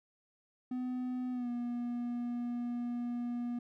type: tone with pitch glide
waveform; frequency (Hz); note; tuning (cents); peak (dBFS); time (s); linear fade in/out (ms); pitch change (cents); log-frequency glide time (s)
triangle; 251.5 to 240.8; B3 to B3; +32 to -44; -32; 0.71-3.59; 5; -76; 1.32-1.49
effects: none